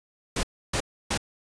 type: noise bursts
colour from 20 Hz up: pink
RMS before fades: -26 dBFS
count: 3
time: 0.36-1.176 s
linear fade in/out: 5 ms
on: 72 ms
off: 300 ms
effects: resampled to 22050 Hz